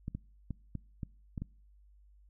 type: clicks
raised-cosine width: 5 ms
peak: -25 dBFS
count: 7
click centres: 0.081 / 0.15 / 0.507 / 0.753 / 1.032 / 1.378 / 1.42 s
effects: noise-tail reverb RT60 0.5 s tail -25 dB re dry + added 50 Hz sine -58 dBFS peak until 2.29 s